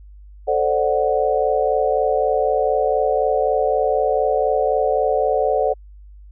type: chord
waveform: sine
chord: D dominant seventh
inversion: second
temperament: equal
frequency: 440 / 523.3 / 587.3 / 740 Hz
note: A4 / C5 / D5 / F#5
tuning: 0 / 0 / 0 / 0 cents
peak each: -21 dBFS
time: 0.47-5.74 s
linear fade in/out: 20 ms
effects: added 50 Hz sine -39 dBFS peak until 6.31 s